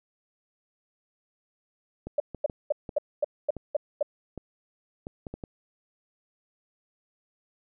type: clicks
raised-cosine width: 2 ms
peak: -23 dBFS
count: 10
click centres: 2.07 / 2.347 / 2.498 / 2.892 / 3.567 / 4.377 / 5.069 / 5.268 / 5.34 / 5.438 s
type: tone bursts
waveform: sine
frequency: 587.3 Hz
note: D5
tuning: in tune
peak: -20 dBFS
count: 8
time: 2.18-4.028 s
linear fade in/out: 5 ms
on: 21 ms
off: 240 ms
effects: none